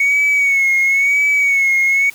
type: tone with vibrato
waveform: sine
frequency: 2219 Hz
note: C#7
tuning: 1 cent sharp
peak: -9 dBFS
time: 0-2.1 s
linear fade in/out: 5 ms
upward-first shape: sine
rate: 0.98 Hz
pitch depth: 55 cents each way
effects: tanh soft clip ceiling -9 dBFS + white hiss -41 dBFS RMS until 2.14 s